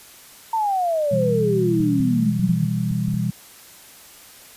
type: exponential sweep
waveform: sine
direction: down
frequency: 920 to 155.6 Hz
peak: -18 dBFS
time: 0.53-2.65 s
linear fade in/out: 5 ms
type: chord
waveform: sine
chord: E minor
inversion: second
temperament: just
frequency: 123.61 / 164.81 / 197.78 Hz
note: B2 / E3 / G3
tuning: +2 / 0 / +16 cents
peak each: -24 dBFS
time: 1.11-3.31 s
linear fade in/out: 10 ms
type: clicks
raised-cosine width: 5 ms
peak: -21 dBFS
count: 7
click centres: 1.804 / 2.004 / 2.396 / 2.493 / 2.914 / 3.083 / 3.14 s
effects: white hiss -45 dBFS RMS until 4.56 s + resampled to 32000 Hz